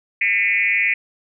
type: tone with frequency modulation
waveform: sine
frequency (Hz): 2217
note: C#7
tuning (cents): 0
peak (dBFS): -15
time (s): 0.21-0.94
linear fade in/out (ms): 5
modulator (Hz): 200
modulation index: 1.4
effects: none